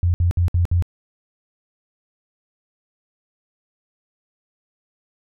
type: tone bursts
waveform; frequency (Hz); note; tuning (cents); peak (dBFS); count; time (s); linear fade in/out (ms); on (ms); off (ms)
sine; 87.31; F2; 0; -14; 5; 0.03-0.824; 0; 110; 61
effects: none